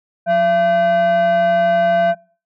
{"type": "tone with frequency modulation", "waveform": "sine", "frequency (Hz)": 678, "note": "E5", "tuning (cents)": 49, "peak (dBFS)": -9, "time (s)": [0.26, 2.15], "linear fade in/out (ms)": 50, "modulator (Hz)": 858, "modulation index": 0.49, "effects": ["noise-tail reverb RT60 0.4 s tail -23 dB re dry", "tanh soft clip ceiling -11 dBFS"]}